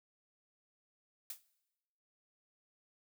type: noise with exponential decay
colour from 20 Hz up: blue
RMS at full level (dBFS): -39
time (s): 1.3-1.42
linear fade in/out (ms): 2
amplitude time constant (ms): 26
effects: noise-tail reverb RT60 1.0 s tail -20 dB re dry